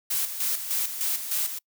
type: noise with tremolo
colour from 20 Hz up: blue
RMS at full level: -26 dBFS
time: 0.1-1.59 s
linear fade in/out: 10 ms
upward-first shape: square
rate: 3.3 Hz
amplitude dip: 60%
effects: noise-tail reverb RT60 0.1 s tail -26 dB re dry